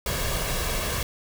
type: noise with comb filter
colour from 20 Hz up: pink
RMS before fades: -27 dBFS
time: 0.06-1.03 s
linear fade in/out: 2 ms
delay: 1.8 ms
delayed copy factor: +0.55
effects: none